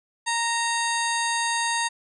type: harmonic tone with a mistuned harmonic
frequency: 930 Hz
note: A#5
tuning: 4 cents flat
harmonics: 1 / 2 / 3 / 4 / 5 / 7 / 8 / 9 / 10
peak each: -26 / -28 / -35 / -32 / -34 / -33 / -40 / -37 / -36 dBFS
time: 0.26-1.89 s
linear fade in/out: 20 ms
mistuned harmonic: 3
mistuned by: -37 cents
effects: none